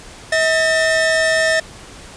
45% pulse tone pair together, 641.9 / 1799 Hz, E5 / A6, -46 / +38 cents, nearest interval octave + tritone, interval 1784 cents, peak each -16 dBFS, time 0.32-1.6 s, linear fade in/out 5 ms, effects pink hiss -38 dBFS RMS until 2.16 s + resampled to 22050 Hz

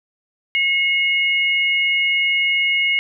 sine tone pair together, 2175 / 2866 Hz, C#7 / F7, -33 / +44 cents, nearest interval perfect fourth, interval 477 cents, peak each -16 / -21 dBFS, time 0.55-2.99 s, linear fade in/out 0 ms, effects none

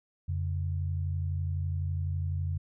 sine tone pair together, 88.04 / 140 Hz, F2 / C#3, +14 / +18 cents, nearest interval minor sixth, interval 804 cents, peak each -29 / -36 dBFS, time 0.28-2.58 s, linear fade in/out 10 ms, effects none

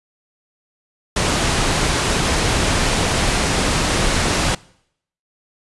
pink low-pass noise, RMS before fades -18 dBFS, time 1.16-4.55 s, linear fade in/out 5 ms, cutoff 9300 Hz, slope 12 dB/octave, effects noise-tail reverb RT60 0.7 s tail -23 dB re dry + resampled to 24000 Hz

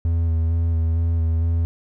triangle tone with vibrato, 82.5 Hz, E2, 2 cents sharp, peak -15 dBFS, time 0.05-1.65 s, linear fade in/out 0 ms, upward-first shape square, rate 2.2 Hz, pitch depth 19 cents each way, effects none

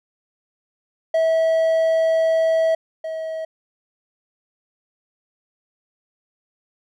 triangle tone pair in turn, 649 / 641.5 Hz, E5 / E5, -27 / -47 cents, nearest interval unison, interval 20 cents, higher first, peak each -13 / -23 dBFS, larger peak first, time 1.14-2.75 / 3.04-3.45 s, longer first, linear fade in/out 5 ms, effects none

